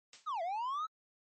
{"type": "noise with exponential decay", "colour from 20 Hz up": "blue", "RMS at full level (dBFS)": -41, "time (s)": [0.13, 0.34], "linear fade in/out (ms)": 2, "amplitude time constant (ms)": 45}
{"type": "linear two-way sweep", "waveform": "triangle", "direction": "down then up", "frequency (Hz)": [1318.5, 647, 1318.5], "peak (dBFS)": -32, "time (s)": [0.26, 0.87], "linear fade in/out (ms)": 20, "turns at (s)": 0.42}
{"effects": ["low-pass 6000 Hz 12 dB/octave", "MP3 32 kbps"]}